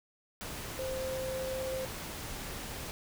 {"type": "tone in noise", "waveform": "sine", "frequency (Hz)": 523.3, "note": "C5", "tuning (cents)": 0, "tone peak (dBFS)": -34, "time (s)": [0.79, 1.85], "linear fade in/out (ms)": 0, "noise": "pink", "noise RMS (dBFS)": -41, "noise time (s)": [0.41, 2.91], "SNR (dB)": 4, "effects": []}